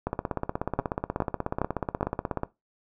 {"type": "two click trains", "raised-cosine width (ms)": 1, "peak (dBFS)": [-10, -13], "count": [4, 40], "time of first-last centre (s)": [[0.79, 2.03], [0.07, 2.434]], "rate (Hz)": [2.42, 16.5], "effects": ["noise-tail reverb RT60 0.2 s tail -18 dB re dry"]}